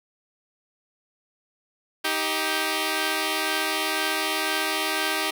5% pulse tone pair together, 314 / 392 Hz, D#4 / G4, +16 / 0 cents, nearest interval major third, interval 384 cents, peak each -15 dBFS, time 2.04-5.31 s, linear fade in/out 10 ms, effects none

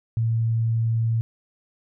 sine tone, 113.9 Hz, A#2, 40 cents flat, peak -19 dBFS, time 0.17-1.21 s, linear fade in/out 0 ms, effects none

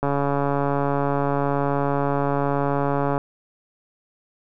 click train, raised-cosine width 1 ms, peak -9 dBFS, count 445, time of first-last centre 0.03-3.179 s, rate 141 Hz, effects none

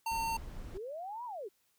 square tone, 908 Hz, A#5, 46 cents flat, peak -33 dBFS, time 0.06-0.37 s, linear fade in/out 5 ms
brown noise, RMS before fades -44 dBFS, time 0.11-0.78 s, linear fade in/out 10 ms
sine linear two-way sweep, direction up then down, 349.2 to 1001 to 349.2 Hz, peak -39 dBFS, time 0.74-1.49 s, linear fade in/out 20 ms, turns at 1.25 s
effects white hiss -74 dBFS RMS until 1.78 s

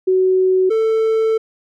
sine / triangle tone pair in turn, 373.7 / 443.8 Hz, F#4 / A4, +17 / +15 cents, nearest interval minor third, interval 298 cents, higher second, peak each -11 dBFS, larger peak neither, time 0.07-0.7 / 0.7-1.38 s, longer second, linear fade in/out 10 ms, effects none

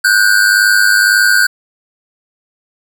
square tone pair together, 1466.1 / 1568 Hz, F#6 / G6, -16 / 0 cents, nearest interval minor second, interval 116 cents, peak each -11 dBFS, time 0.04-1.47 s, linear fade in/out 10 ms, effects none

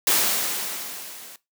white noise with level ramp, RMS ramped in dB -18 to -43 dBFS, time 0.07-1.36 s, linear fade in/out 2 ms, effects noise-tail reverb RT60 0.2 s tail -19 dB re dry + high-pass 200 Hz 12 dB/octave

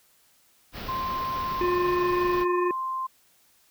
pink band-stop noise, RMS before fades -37 dBFS, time 0.72-2.46 s, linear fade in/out 50 ms, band 5300 to 14000 Hz, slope 48 dB/octave
sine tone, 1046.5 Hz, C6, in tune, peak -27 dBFS, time 0.88-3.07 s, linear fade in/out 10 ms
harmonic tone, 357 Hz, F4, 38 cents sharp, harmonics 1 / 3 / 5 / 7, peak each -23 / -33 / -37 / -40 dBFS, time 1.61-2.71 s, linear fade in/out 2 ms
effects white hiss -62 dBFS RMS until 3.7 s

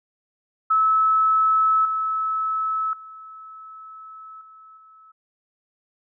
sine tone with level steps, 1300 Hz, E6, 24 cents flat, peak -15 / -21 / -38 / -44 / -47 dBFS, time 0.7-5.12 s, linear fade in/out 10 ms, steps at 1.85 / 2.93 / 4.41 / 4.77 s, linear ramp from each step 2 ms, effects none

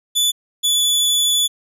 sawtooth tone pair in turn, 3474 / 3452 Hz, A7 / A7, -23 / -34 cents, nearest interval unison, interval 11 cents, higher first, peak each -11 dBFS, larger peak neither, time 0.15-0.32 / 0.63-1.48 s, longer second, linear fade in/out 20 ms, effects resampled to 32000 Hz

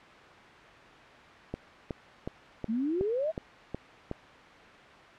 click train, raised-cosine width 2 ms, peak -20 dBFS, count 8, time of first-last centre 1.54-4.114 s, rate 2.72 Hz
sine exponential sweep, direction up, 210.9 to 665 Hz, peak -27 dBFS, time 2.68-3.32 s, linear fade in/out 20 ms
effects white hiss -50 dBFS RMS until 5.18 s + low-pass 2000 Hz 12 dB/octave

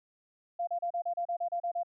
sine tone bursts, 693 Hz, F5, 14 cents flat, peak -29 dBFS, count 11, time 0.59-1.833 s, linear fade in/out 10 ms, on 83 ms, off 33 ms, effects none

